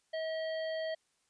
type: harmonic tone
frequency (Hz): 640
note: D#5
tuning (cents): +49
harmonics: 1 / 3 / 5 / 7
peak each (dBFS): -34 / -44 / -48 / -51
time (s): 0.13-0.95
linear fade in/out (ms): 10
effects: white hiss -75 dBFS RMS until 1.29 s + resampled to 22050 Hz